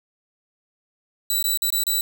10% pulse tone with dropouts, 3951 Hz, B7, in tune, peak -12 dBFS, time 1.3-2.01 s, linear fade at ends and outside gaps 2 ms, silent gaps 1.427-1.441 / 1.574-1.62 / 1.703-1.724 / 1.837-1.867 s, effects none

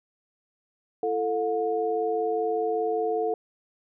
sine tone cluster, 336.6 / 441.7 / 719 Hz, E4 / A4 / F#5, +36 / +7 / -50 cents, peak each -34 / -25 / -29 dBFS, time 1.03-3.34 s, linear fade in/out 2 ms, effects none

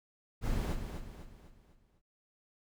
brown noise with echo, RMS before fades -32 dBFS, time 0.41-0.77 s, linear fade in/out 50 ms, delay 250 ms, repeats 5, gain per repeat -7 dB, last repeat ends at 2.02 s, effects none

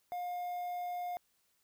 triangle tone with quantisation, 712 Hz, F5, 33 cents sharp, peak -34 dBFS, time 0.12-1.17 s, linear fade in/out 0 ms, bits 9, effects white hiss -75 dBFS RMS until 1.63 s

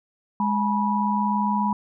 sine tone cluster, 207.7 / 848 / 975 Hz, G#3 / G#5 / B5, 0 / +36 / -23 cents, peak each -23 / -29 / -23 dBFS, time 0.4-1.73 s, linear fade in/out 2 ms, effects none

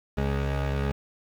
20% pulse tone pair together, 69.1 / 208 Hz, C#2 / G#3, -5 / +3 cents, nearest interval octave + perfect fifth, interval 1908 cents, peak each -20 / -27 dBFS, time 0.17-0.92 s, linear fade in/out 10 ms, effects low-pass 3000 Hz 12 dB/octave + 8-bit

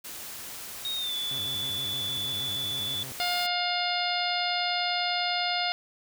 white noise, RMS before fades -40 dBFS, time 0.04-3.47 s, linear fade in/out 10 ms
sine tone with pitch glide, 3733 to 3463 Hz, A#7 to A7, +2 to -28 cents, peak -29 dBFS, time 0.85-3.03 s, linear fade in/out 0 ms, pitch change -130 cents, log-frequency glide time 0.96-1.15 s
sawtooth tone with vibrato, 116 Hz, A#2, 8 cents flat, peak -37 dBFS, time 1.31-3.12 s, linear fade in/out 0 ms, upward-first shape square, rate 6.4 Hz, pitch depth 220 cents each way
harmonic tone, 710 Hz, F5, 28 cents sharp, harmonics 1 / 2 / 3 / 4 / 5 / 6 / 7, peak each -30 / -35 / -34 / -35 / -33 / -34 / -35 dBFS, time 3.2-5.72 s, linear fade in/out 0 ms
effects none

